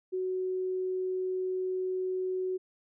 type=tone; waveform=sine; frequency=371.5 Hz; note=F#4; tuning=7 cents sharp; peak=-29 dBFS; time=0.12-2.58 s; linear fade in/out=20 ms; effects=none